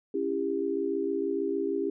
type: chord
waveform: sine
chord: C# diminished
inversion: none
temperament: just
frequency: 277.2 / 332.6 / 399.1 Hz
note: C#4 / E4 / G4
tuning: 0 / +16 / +31 cents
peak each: -33 / -32 / -29 dBFS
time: 0.14-1.9 s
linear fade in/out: 5 ms
effects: none